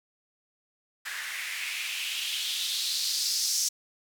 blue noise with band-pass filter sweep, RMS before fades -31 dBFS, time 1.05-3.69 s, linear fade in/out 10 ms, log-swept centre 1700 to 5900 Hz, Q 3.4, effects none

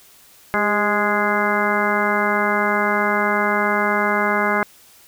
harmonic tone with a mistuned harmonic, 207.7 Hz, G#3, in tune, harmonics 1 / 2 / 3 / 4 / 5 / 6 / 7 / 8 / 10, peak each -25 / -25 / -25 / -25 / -25 / -25 / -25 / -25 / -25 dBFS, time 0.54-4.63 s, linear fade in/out 0 ms, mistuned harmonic 2, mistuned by -39 cents, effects white hiss -49 dBFS RMS until 5.07 s

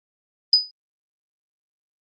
sine tone with exponential decay, 4978 Hz, D#8, in tune, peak -7 dBFS, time 0.53-0.71 s, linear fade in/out 2 ms, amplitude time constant 37 ms, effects Opus 32 kbps

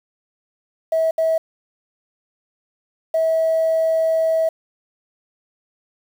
sine tone bursts at uneven times, 647 Hz, E5, 32 cents flat, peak -14 dBFS, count 3, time 0.92-1.11 / 1.18-1.38 / 3.14-4.49 s, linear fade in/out 5 ms, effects tanh soft clip ceiling -10 dBFS + 7-bit

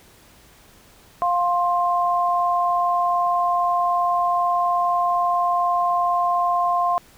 sine tone pair together, 703.5 / 1054 Hz, F5 / C6, +12 / +12 cents, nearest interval perfect fifth, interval 700 cents, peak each -20 dBFS, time 1.22-6.98 s, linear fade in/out 0 ms, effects pink hiss -51 dBFS RMS until 7.17 s

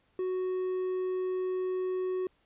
triangle tone, 370 Hz, F#4, in tune, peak -27 dBFS, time 0.19-2.27 s, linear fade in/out 2 ms, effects pink hiss -70 dBFS RMS until 2.45 s + resampled to 8000 Hz

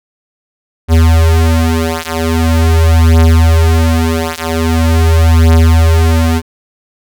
square beating tone pair, 81.2 / 81.63 Hz, E2 / E2, -26 / -16 cents, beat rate 0.43 Hz, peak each -10 dBFS, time 0.88-6.42 s, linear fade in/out 50 ms, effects none

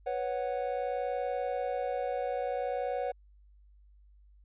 triangle chord, B suspended second, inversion none, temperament equal, 493.9 / 554.4 / 740 Hz, B4 / C#5 / F#5, 0 / 0 / 0 cents, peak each -33 dBFS, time 0.06-3.12 s, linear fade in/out 10 ms, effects added 50 Hz sine -56 dBFS peak until 4.44 s + resampled to 8000 Hz

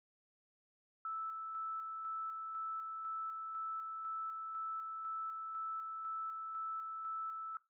sine tone with tremolo, 1315 Hz, E6, 5 cents flat, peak -38 dBFS, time 1.05-7.57 s, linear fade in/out 2 ms, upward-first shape square, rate 2 Hz, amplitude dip 30%, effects noise-tail reverb RT60 0.2 s tail -17 dB re dry

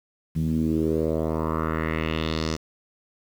10% pulse tone with low-pass filter sweep, 79.5 Hz, D#2, 38 cents sharp, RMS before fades -25 dBFS, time 0.35-2.57 s, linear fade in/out 20 ms, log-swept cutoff 170 to 5900 Hz, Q 3, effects 8-bit

